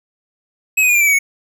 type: tone with pitch steps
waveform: square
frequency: 2561 / 2500 / 2440 / 2381 / 2324 / 2268 / 2214 Hz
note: D#7 / D#7 / D#7 / D7 / D7 / C#7 / C#7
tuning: +49 / +8 / -34 / +23 / -19 / +39 / -3 cents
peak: -11 dBFS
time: 0.77-1.19 s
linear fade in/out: 10 ms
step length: 60 ms
effects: none